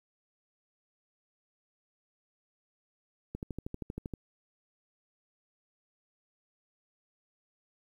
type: click train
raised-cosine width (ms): 3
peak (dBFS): -24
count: 11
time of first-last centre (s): 3.35-4.137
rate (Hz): 12.7
effects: 10-bit